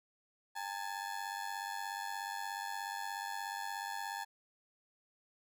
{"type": "ring-modulated tone", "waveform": "30% pulse", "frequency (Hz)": 855, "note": "A5", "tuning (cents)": -50, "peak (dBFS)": -33, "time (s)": [0.55, 4.25], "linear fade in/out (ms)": 20, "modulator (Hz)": 48.4, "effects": []}